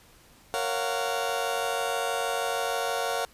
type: chord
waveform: 30% pulse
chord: Gb major seventh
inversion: first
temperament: just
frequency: 462.5 / 555 / 693.7 / 740 Hz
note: Bb4 / Db5 / F5 / Gb5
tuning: -14 / +2 / -12 / 0 cents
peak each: -30 dBFS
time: 0.54-3.25 s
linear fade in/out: 0 ms
effects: pink hiss -56 dBFS RMS until 3.33 s + resampled to 32000 Hz